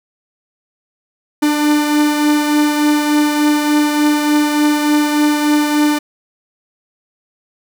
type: beating tone pair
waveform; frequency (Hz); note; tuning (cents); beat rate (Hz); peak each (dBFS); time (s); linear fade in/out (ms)
45% pulse; 297.1 / 300.5; D4 / D4; +20 / +40; 3.4; -12 / -20; 1.42-5.99; 10
effects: none